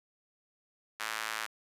square tone with high-pass filter, 55 Hz, A1, in tune, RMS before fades -37 dBFS, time 0.99-1.47 s, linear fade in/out 20 ms, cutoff 1400 Hz, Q 1.4, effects resampled to 32000 Hz + 9-bit

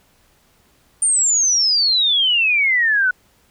sine exponential sweep, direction down, 9130 to 1462 Hz, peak -13 dBFS, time 1.02-3.11 s, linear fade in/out 5 ms, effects pink hiss -57 dBFS RMS until 3.5 s

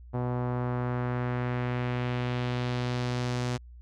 sawtooth tone with low-pass filter sweep, 123.47 Hz, B2, in tune, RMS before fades -30 dBFS, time 0.13-3.58 s, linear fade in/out 20 ms, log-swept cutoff 880 to 6700 Hz, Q 1.3, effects added 60 Hz sine -45 dBFS peak until 3.81 s

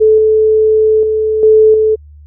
sine tone with level steps, 434.8 Hz, A4, 21 cents flat, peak -4 / -6 / -10 / -3 / -7 dBFS, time 0-1.96 s, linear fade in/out 20 ms, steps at 0.18 / 1.03 / 1.43 / 1.74 s, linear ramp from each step 2 ms, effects added 74 Hz sine -34 dBFS peak until 2.26 s

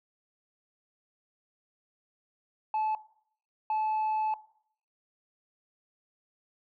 sine tone bursts at uneven times, 866 Hz, A5, 28 cents flat, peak -24 dBFS, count 2, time 2.74-2.95 / 3.7-4.34 s, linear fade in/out 2 ms, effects noise-tail reverb RT60 0.6 s tail -18 dB re dry + tanh soft clip ceiling -25 dBFS

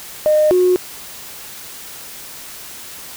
sine tone pair in turn, 611 / 363.3 Hz, D#5 / F#4, -32 / -32 cents, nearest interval major sixth, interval 900 cents, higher first, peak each -9 dBFS, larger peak neither, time 0.26-0.51 / 0.51-0.76 s, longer neither, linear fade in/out 0 ms, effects tanh soft clip ceiling -5 dBFS + white hiss -34 dBFS RMS until 3.16 s

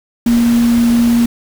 sine tone in noise, 235.7 Hz, A#3, 19 cents sharp, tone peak -8 dBFS, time 0.26-1.26 s, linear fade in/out 5 ms, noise pink, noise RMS -25 dBFS, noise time 0.26-1.26 s, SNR +14 dB, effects none

